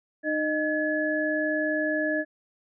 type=tone cluster; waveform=sine; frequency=306.5 / 618 / 1702 Hz; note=D#4 / D#5 / G#6; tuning=-26 / -12 / +42 cents; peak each=-28 dBFS; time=0.23-2.25 s; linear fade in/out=50 ms; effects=none